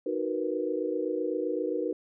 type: chord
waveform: sine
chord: B major seventh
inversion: first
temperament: equal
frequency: 311.1 / 370 / 466.2 / 493.9 Hz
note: D#4 / F#4 / A#4 / B4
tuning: 0 / 0 / 0 / 0 cents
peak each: -33 dBFS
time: 0.06-1.93 s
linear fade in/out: 5 ms
effects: none